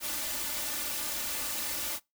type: noise with comb filter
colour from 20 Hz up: white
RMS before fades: -34 dBFS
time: 0-2 s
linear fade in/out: 50 ms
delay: 3.4 ms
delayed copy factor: +0.7
effects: noise-tail reverb RT60 0.2 s tail -23 dB re dry